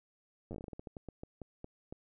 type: slowing click train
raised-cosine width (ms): 2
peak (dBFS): -30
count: 18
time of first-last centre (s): 0.51-1.925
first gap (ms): 9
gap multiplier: 1.24
effects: none